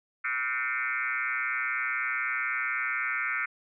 sine tone with frequency modulation, 1800 Hz, A6, 39 cents sharp, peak -27 dBFS, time 0.24-3.46 s, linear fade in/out 10 ms, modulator 128 Hz, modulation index 4, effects none

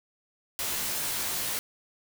white noise with comb filter, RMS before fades -31 dBFS, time 0.59-1.59 s, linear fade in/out 0 ms, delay 17 ms, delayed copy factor -0.85, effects none

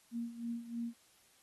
sine tone with tremolo, 234.2 Hz, A#3, 8 cents sharp, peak -35 dBFS, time 0.11-0.94 s, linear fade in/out 50 ms, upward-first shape sine, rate 3.2 Hz, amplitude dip 75%, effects white hiss -67 dBFS RMS until 1.42 s + AAC 32 kbps

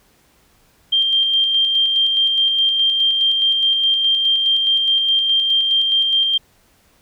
sine tone with tremolo, 3176 Hz, G7, 22 cents sharp, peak -12 dBFS, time 0.92-6.38 s, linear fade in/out 10 ms, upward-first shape square, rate 4.8 Hz, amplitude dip 30%, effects pink hiss -56 dBFS RMS until 7.01 s

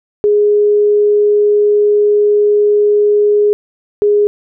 sine tone pair in turn, 415.3 / 413.8 Hz, G#4 / G#4, 0 / -6 cents, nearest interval unison, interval 6 cents, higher first, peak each -7 dBFS, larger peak neither, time 0.24-3.53 / 4.02-4.27 s, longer first, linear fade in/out 0 ms, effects none

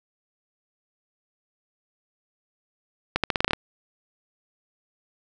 accelerating click train, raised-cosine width 0.3 ms, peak -5 dBFS, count 9, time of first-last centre 3.16-3.533 s, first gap 77 ms, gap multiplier 0.85, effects none

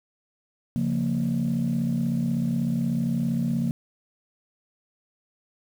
sine chord, Bb minor, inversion first, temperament equal with one note detuned, 138.59 / 174.61 / 231.2 Hz, Db3 / F3 / Bb3, 0 / 0 / -14 cents, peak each -27 / -26 / -24 dBFS, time 0.76-3.71 s, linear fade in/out 0 ms, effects tanh soft clip ceiling -17 dBFS + 8-bit

